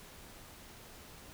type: silence
effects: pink hiss -53 dBFS RMS until 1.33 s